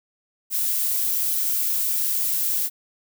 violet noise, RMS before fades -23 dBFS, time 0.5-2.7 s, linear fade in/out 50 ms, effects none

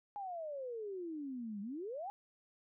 sine exponential two-way sweep, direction down then up, 834 to 196 to 834 Hz, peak -40 dBFS, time 0.16-2.1 s, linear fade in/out 0 ms, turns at 1.61 s, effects none

